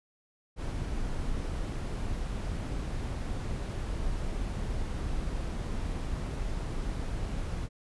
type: noise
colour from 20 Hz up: brown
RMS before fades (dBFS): -33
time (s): 0.56-7.69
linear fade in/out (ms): 50
effects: resampled to 24000 Hz